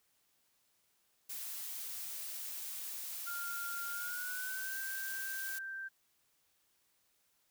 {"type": "noise", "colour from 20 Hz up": "blue", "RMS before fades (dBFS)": -43, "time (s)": [1.29, 5.59], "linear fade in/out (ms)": 10}
{"type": "tone with pitch glide", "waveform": "sine", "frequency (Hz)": [1396.9, 1568], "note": ["F6", "G6"], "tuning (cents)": [0, 0], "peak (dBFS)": -40, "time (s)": [3.26, 5.89], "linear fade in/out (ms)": 20, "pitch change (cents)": 200, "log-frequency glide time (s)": [3.88, 4.78]}
{"effects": ["white hiss -75 dBFS RMS until 7.5 s"]}